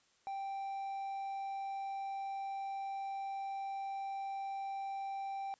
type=tone; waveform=triangle; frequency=784 Hz; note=G5; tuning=in tune; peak=-36 dBFS; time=0.27-5.54 s; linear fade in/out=0 ms; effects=white hiss -71 dBFS RMS until 5.59 s + resampled to 16000 Hz